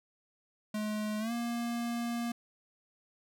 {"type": "tone with pitch glide", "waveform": "square", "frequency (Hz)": [212.6, 235.9], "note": ["G#3", "A#3"], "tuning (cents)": [41, 21], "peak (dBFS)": -33, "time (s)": [0.74, 2.32], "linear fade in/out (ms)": 5, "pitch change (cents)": 180, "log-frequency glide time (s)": [1.19, 1.32], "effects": []}